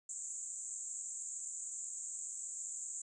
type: band-pass noise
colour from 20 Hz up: white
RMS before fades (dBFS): -44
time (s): 0.09-3.02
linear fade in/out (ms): 5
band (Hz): 6900 to 7900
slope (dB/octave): 96
effects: none